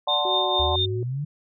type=chord; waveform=sine; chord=D dominant seventh; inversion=none; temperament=equal; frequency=587.3 / 740 / 880 / 1046.5 Hz; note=D5 / F#5 / A5 / C6; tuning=0 / 0 / 0 / 0 cents; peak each=-28 / -27 / -29 / -29 dBFS; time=0.07-0.76 s; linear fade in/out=5 ms
type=tone with tremolo; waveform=sine; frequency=3629 Hz; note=A#7; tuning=47 cents flat; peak=-20 dBFS; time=0.08-0.86 s; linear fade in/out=10 ms; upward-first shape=triangle; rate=4.4 Hz; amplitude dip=65%
type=tone with vibrato; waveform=sine; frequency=370 Hz; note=F#4; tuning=in tune; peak=-28 dBFS; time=0.25-1.03 s; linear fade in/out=2 ms; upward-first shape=sine; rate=2.2 Hz; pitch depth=10 cents each way
type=exponential sweep; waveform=sine; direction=up; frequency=71.9 to 151.8 Hz; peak=-25 dBFS; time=0.59-1.25 s; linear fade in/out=10 ms
effects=none